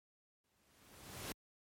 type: noise with exponential growth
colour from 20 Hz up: pink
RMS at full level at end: -42 dBFS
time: 0.44-1.32 s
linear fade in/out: 1 ms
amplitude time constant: 190 ms
effects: high-pass 60 Hz 12 dB/octave + MP3 64 kbps